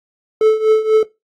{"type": "tone with tremolo", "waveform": "triangle", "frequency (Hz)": 436.2, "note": "A4", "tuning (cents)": -15, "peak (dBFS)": -4, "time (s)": [0.41, 1.03], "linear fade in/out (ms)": 2, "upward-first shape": "triangle", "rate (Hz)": 4.1, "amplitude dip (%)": 85, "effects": ["noise-tail reverb RT60 0.2 s tail -18 dB re dry", "AAC 64 kbps"]}